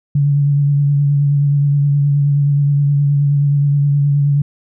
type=tone with vibrato; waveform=sine; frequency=142.9 Hz; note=D3; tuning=47 cents flat; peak=-10 dBFS; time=0.15-4.42 s; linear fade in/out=5 ms; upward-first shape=triangle; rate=9.5 Hz; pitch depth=29 cents each way; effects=none